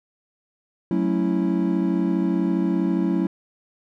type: chord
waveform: triangle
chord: F# minor seventh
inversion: none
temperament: equal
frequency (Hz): 185 / 220 / 277.2 / 329.6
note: F#3 / A3 / C#4 / E4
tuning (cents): 0 / 0 / 0 / 0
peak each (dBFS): -21 / -25 / -24 / -22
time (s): 0.91-3.27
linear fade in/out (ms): 2
effects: none